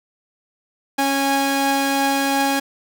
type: tone pair together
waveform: sawtooth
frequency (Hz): 275.6 / 824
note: C#4 / G#5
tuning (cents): -10 / -14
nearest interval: octave + perfect fifth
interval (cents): 1896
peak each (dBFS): -16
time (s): 0.98-2.6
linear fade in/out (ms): 10
effects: none